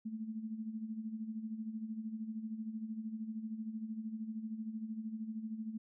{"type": "tone with tremolo", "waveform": "sine", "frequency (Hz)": 220, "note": "A3", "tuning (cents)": 0, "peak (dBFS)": -36, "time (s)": [0.05, 5.78], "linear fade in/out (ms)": 10, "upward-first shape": "sine", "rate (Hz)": 13, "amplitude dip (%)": 65, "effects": []}